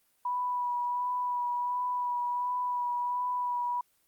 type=tone with vibrato; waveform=sine; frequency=981 Hz; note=B5; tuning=12 cents flat; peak=-28 dBFS; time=0.25-3.81 s; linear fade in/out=5 ms; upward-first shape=sine; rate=1.4 Hz; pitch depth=17 cents each way; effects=white hiss -70 dBFS RMS until 4.07 s + Opus 24 kbps